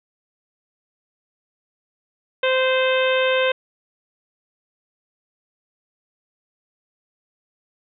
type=harmonic tone; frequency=519 Hz; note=C5; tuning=14 cents flat; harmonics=1 / 2 / 3 / 4 / 5 / 6 / 7; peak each=-18 / -27 / -25 / -29 / -26 / -29 / -31 dBFS; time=2.43-3.52 s; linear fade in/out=5 ms; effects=none